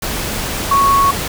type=tone in noise; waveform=sine; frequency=1108.7 Hz; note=C#6; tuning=in tune; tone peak=-9 dBFS; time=0.71-1.11 s; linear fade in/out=5 ms; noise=pink; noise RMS=-21 dBFS; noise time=0.02-1.28 s; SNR=+9 dB; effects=none